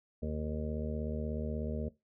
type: harmonic tone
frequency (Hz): 76.5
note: D#2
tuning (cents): -29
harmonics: 1 / 2 / 3 / 5 / 6 / 7 / 8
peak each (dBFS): -37 / -42 / -38 / -46 / -42 / -47 / -46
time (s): 0.22-1.89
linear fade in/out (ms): 10
effects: noise-tail reverb RT60 0.2 s tail -18 dB re dry